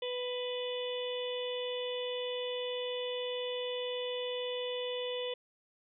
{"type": "harmonic tone", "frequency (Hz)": 496.2, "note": "B4", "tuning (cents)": 8, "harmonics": [1, 2, 4, 5, 6, 7], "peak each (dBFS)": [-35, -48, -50, -50, -43, -43], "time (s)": [0.02, 5.34], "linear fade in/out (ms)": 5, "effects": []}